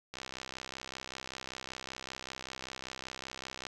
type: click train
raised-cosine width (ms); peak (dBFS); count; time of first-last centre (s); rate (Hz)
0.2; -23; 231; 0.14-3.668; 65.2
effects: none